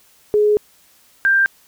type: tone pair in turn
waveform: sine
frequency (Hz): 419.5 / 1583.8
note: G#4 / G6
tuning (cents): +17 / +17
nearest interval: octave + major seventh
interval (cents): 2300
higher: second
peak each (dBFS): -11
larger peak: neither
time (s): 0.34-0.57 / 1.25-1.46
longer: first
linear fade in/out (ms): 0
effects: white hiss -53 dBFS RMS until 1.67 s